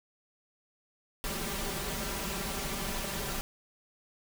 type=noise with comb filter; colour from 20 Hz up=pink; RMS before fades=-35 dBFS; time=1.24-3.41 s; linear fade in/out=0 ms; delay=5.1 ms; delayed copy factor=+0.7; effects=none